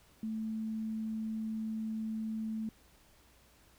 sine tone, 220 Hz, A3, in tune, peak -34 dBFS, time 0.23-2.69 s, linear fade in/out 2 ms, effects added 60 Hz sine -69 dBFS peak until 3.78 s + pink hiss -64 dBFS RMS until 3.78 s

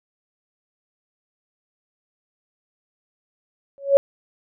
sine tone with exponential growth, 556 Hz, C#5, 5 cents sharp, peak -5 dBFS, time 3.78-3.97 s, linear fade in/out 0 ms, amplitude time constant 41 ms, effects none

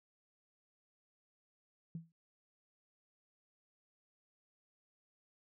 sine tone with exponential decay, 164.81 Hz, E3, in tune, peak -37 dBFS, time 1.95-2.12 s, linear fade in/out 2 ms, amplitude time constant 35 ms, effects tanh soft clip ceiling -33 dBFS

